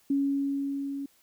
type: tone with level ramp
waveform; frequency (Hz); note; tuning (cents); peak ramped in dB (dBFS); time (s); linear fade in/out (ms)
sine; 278.2; C#4; +6; -22 to -32; 0.1-1.06; 5
effects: white hiss -64 dBFS RMS until 1.22 s